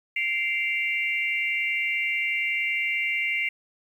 sine tone cluster, 2095 / 2326 / 2767 Hz, C7 / D7 / F7, +2 / -17 / -17 cents, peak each -26 / -29 / -30 dBFS, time 0.16-3.49 s, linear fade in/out 5 ms, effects 9-bit

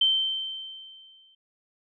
sine tone with exponential decay, 3109 Hz, G7, 15 cents flat, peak -17 dBFS, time 0.01-1.35 s, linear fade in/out 5 ms, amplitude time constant 290 ms, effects none

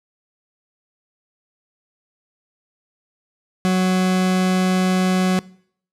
40% pulse tone, 185.2 Hz, F#3, 2 cents sharp, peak -14 dBFS, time 3.65-5.39 s, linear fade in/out 0 ms, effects noise-tail reverb RT60 0.6 s tail -22 dB re dry + low-pass 10000 Hz 12 dB/octave

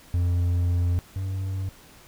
triangle tone pair in turn, 87.8 / 95.37 Hz, F2 / G2, +10 / -47 cents, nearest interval minor second, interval 143 cents, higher second, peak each -18 / -24 dBFS, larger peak first, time 0.14-0.99 / 1.16-1.69 s, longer first, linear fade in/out 0 ms, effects pink hiss -51 dBFS RMS until 2.07 s

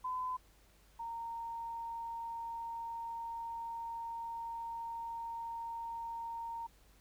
sine tone pair in turn, 1014 / 923.5 Hz, B5 / A#5, +45 / -16 cents, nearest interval major second, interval 161 cents, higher first, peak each -35 / -39 dBFS, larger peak first, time 0.04-0.37 / 0.99-6.67 s, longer second, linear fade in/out 10 ms, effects added 50 Hz sine -64 dBFS peak until 7 s + pink hiss -67 dBFS RMS until 7 s

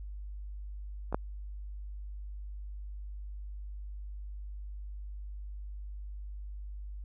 clicks, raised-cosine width 1 ms, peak -24 / -14 dBFS, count 2, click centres 1.126 / 1.145 s, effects added 50 Hz sine -39 dBFS peak until 7.04 s

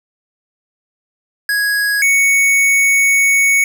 square tone pair in turn, 1661.2 / 2223 Hz, G#6 / C#7, 0 / +4 cents, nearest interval perfect fourth, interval 504 cents, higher second, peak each -14 / -10 dBFS, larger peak second, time 1.49-2.02 / 2.02-3.64 s, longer second, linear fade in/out 2 ms, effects none

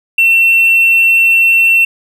triangle tone with hard clipping, 2703 Hz, E7, 43 cents sharp, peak -6 dBFS, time 0.18-1.85 s, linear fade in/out 5 ms, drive 4 dB, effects none

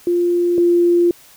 sine tone pair in turn, 349.2 / 347 Hz, F4 / F4, 0 / -11 cents, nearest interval unison, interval 11 cents, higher first, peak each -13 / -10 dBFS, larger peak second, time 0.07-0.58 / 0.58-1.11 s, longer second, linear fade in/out 2 ms, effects white hiss -46 dBFS RMS until 1.36 s

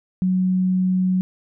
sine tone, 185 Hz, F#3, in tune, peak -16 dBFS, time 0.22-1.21 s, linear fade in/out 0 ms, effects none

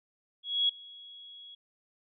sine tone with ADSR envelope, 3334 Hz, G#7, 6 cents sharp, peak -22 dBFS, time 0.43-1.55 s, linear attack 260 ms, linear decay 6 ms, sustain -24 dB, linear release 6 ms, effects none

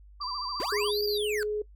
sine tone with vibrato, 1081 Hz, C#6, 44 cents flat, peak -34 dBFS, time 0.2-0.91 s, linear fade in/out 10 ms, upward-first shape sine, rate 14 Hz, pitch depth 170 cents each way
sine tone, 4699 Hz, D8, in tune, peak -34 dBFS, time 0.21-1.18 s, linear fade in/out 5 ms
square linear two-way sweep, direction up then down, 268.9 to 4942 to 1439 Hz, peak -32 dBFS, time 0.6-1.43 s, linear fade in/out 0 ms, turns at 1.04 s
sine tone with pitch glide, 415.3 to 421.6 Hz, G#4 to G#4, 0 to +26 cents, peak -27 dBFS, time 0.72-1.62 s, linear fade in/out 5 ms, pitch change +26 cents, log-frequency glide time 1.18-1.27 s
effects noise-tail reverb RT60 0.1 s tail -21 dB re dry + added 50 Hz sine -49 dBFS peak until 1.75 s

